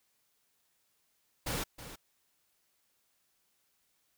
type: noise with echo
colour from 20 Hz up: pink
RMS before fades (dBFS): -35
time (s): 1.46-1.64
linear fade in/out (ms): 10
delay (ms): 320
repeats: 1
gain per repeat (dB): -12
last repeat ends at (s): 1.96
effects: white hiss -75 dBFS RMS until 4.17 s